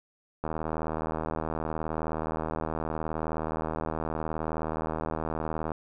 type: click train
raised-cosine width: 1 ms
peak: -17 dBFS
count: 419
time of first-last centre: 0.44-5.718 s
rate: 79.2 Hz
effects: none